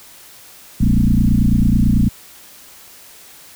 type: tone with frequency modulation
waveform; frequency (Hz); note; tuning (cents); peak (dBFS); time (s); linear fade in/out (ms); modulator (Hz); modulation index
sine; 123.5; B2; 0; -10; 0.8-2.09; 10; 29.1; 4.2
effects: white hiss -42 dBFS RMS until 3.55 s